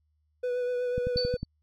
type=tone with vibrato; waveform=triangle; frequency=493.9 Hz; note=B4; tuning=in tune; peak=-25 dBFS; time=0.43-1.37 s; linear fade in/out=10 ms; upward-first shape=triangle; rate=8.1 Hz; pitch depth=22 cents each way
type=click train; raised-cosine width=5 ms; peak=-20 dBFS; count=6; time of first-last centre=0.98-1.43 s; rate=11.1 Hz
type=tone with exponential decay; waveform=sine; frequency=4515 Hz; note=C#8; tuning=31 cents sharp; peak=-24 dBFS; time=1.17-1.45 s; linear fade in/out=1 ms; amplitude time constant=60 ms
effects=added 76 Hz sine -69 dBFS peak until 1.62 s